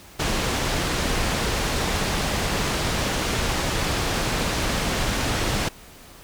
pink low-pass noise, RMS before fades -24 dBFS, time 0.19-5.69 s, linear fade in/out 10 ms, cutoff 7200 Hz, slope 12 dB/octave, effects pink hiss -46 dBFS RMS until 6.23 s

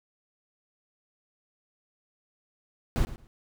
brown noise with echo, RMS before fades -24 dBFS, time 2.96-3.05 s, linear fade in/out 0 ms, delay 110 ms, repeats 2, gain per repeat -15 dB, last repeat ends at 3.27 s, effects none

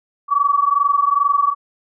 sine tone pair together, 1129 / 1151.4 Hz, C#6 / D6, +31 / -35 cents, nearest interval unison, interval 34 cents, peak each -16 dBFS, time 0.28-1.55 s, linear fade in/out 50 ms, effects none

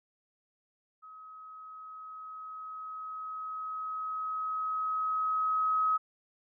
sine tone with level ramp, 1273 Hz, D#6, 39 cents sharp, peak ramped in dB -47 to -24 dBFS, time 1.02-5.98 s, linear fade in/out 20 ms, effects none

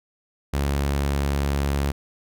sawtooth tone, 70.3 Hz, C#2, 25 cents sharp, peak -17 dBFS, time 0.53-1.92 s, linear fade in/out 10 ms, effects none

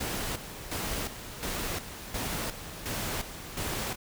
pink noise with tremolo, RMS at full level -33 dBFS, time 0-3.96 s, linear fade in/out 10 ms, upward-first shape square, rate 1.4 Hz, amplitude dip 65%, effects none

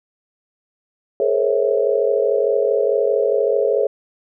sine tone cluster, 420.2 / 465 / 514 / 547 / 651 Hz, G#4 / A#4 / C5 / C#5 / E5, +20 / -4 / -31 / -23 / -22 cents, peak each -19 / -21 / -26 / -19 / -25 dBFS, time 1.2-3.87 s, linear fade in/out 2 ms, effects none

